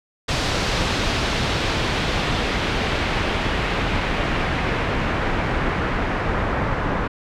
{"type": "noise with low-pass filter sweep", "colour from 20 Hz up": "pink", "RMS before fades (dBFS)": -22, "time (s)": [0.28, 7.08], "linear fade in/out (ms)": 10, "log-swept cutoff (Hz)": [4900, 1500], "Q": 1.1, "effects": []}